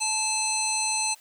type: harmonic tone with a mistuned harmonic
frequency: 874 Hz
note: A5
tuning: 12 cents flat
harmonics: 1 / 3 / 5 / 7 / 9 / 10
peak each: -31 / -31 / -31 / -31 / -31 / -31 dBFS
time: 0-1.15 s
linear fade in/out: 20 ms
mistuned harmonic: 5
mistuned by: -97 cents
effects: white hiss -55 dBFS RMS until 1.2 s + high-pass 400 Hz 12 dB/octave